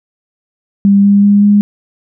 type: tone with pitch steps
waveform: sine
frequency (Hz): 199.5 / 201.4 / 203.2 / 205.1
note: G3 / G3 / G#3 / G#3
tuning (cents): +31 / +47 / -38 / -21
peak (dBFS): -4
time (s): 0.85-1.61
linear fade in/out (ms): 0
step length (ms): 190
effects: none